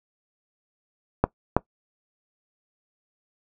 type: clicks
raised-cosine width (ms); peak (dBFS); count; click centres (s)
1; -3; 2; 1.24 / 1.566
effects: noise-tail reverb RT60 0.1 s tail -20 dB re dry